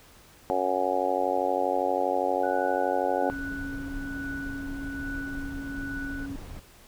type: harmonic tone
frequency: 92.5 Hz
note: F#2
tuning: in tune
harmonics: 3 / 4 / 5 / 6 / 7 / 8 / 9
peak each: -35 / -33 / -32 / -29 / -34 / -29 / -31 dBFS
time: 0.5-3.3 s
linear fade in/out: 0 ms
type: tone with tremolo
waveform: sine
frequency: 1480 Hz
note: F#6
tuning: in tune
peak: -34 dBFS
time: 2.43-6.26 s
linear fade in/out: 5 ms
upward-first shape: triangle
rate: 1.2 Hz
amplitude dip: 70%
type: tone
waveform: sine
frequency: 276.5 Hz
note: C#4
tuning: 4 cents flat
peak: -34 dBFS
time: 3.22-6.36 s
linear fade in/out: 2 ms
type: noise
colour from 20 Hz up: brown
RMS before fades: -39 dBFS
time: 3.3-6.6 s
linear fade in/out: 10 ms
effects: pink hiss -54 dBFS RMS until 6.87 s